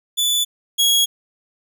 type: tone pair in turn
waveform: sawtooth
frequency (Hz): 3474 / 3319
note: A7 / G#7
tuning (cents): -23 / -2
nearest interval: minor second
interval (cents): 79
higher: first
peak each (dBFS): -13 / -10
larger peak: second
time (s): 0.17-0.45 / 0.78-1.06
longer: neither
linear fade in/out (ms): 20
effects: none